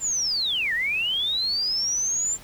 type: linear two-way sweep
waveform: sine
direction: down then up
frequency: 7350 to 1760 to 7350 Hz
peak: -22 dBFS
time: 0-2.38 s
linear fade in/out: 50 ms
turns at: 0.73 s
effects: pink hiss -47 dBFS RMS until 2.43 s